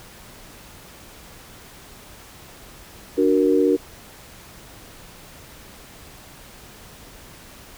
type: chord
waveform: sine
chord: D augmented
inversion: none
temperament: equal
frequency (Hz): 293.7 / 370 / 466.2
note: D4 / F#4 / A#4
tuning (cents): 0 / 0 / 0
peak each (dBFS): -19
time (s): 3.17-3.77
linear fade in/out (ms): 20
effects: pink hiss -44 dBFS RMS until 7.77 s